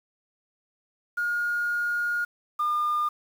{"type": "tone pair in turn", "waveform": "sine", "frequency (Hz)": [1428, 1207.4], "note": ["F6", "D6"], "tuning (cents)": [38, 48], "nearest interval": "minor third", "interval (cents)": 290, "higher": "first", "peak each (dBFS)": [-23, -21], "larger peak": "second", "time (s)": [[1.17, 2.25], [2.59, 3.09]], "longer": "first", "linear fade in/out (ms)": 10, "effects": ["tanh soft clip ceiling -20 dBFS", "8-bit"]}